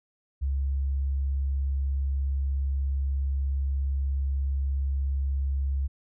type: tone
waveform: sine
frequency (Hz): 68.4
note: C#2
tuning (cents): -23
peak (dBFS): -24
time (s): 0.41-5.88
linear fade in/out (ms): 20
effects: none